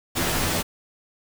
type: noise with comb filter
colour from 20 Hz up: pink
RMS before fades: -24 dBFS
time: 0.15-0.63 s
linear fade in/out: 20 ms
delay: 12 ms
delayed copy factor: +0.8
effects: none